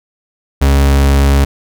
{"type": "tone", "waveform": "40% pulse", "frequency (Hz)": 69.3, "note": "C#2", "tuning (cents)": 0, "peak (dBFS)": -6, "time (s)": [0.61, 1.45], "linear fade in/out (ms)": 10, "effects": []}